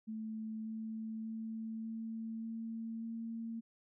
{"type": "tone with pitch steps", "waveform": "sine", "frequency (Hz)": [219.4, 221.1, 222.7, 224.4, 226.1, 227.8], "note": ["A3", "A3", "A3", "A3", "A3", "A#3"], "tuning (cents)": [-5, 9, 21, 34, 47, -40], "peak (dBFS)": -39, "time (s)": [0.07, 3.61], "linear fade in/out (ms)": 20, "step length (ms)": 590, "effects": []}